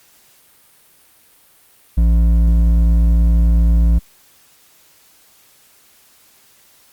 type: tone with hard clipping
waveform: triangle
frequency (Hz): 56.8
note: A#1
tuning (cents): -44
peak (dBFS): -11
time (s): 1.97-3.99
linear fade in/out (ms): 10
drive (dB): 11
effects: white hiss -51 dBFS RMS until 6.92 s + Opus 48 kbps